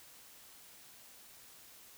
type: silence
effects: white hiss -57 dBFS RMS until 1.97 s